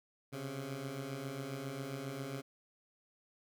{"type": "beating tone pair", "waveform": "15% pulse", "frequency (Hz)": [130.81, 138.21], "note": ["C3", "C#3"], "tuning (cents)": [0, -5], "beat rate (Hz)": 7.4, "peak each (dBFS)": [-39, -35], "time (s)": [0.32, 2.42], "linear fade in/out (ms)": 20, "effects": []}